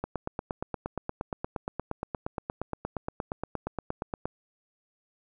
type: click train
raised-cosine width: 1 ms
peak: -17 dBFS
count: 37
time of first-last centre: 0.04-4.255 s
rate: 8.54 Hz
effects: none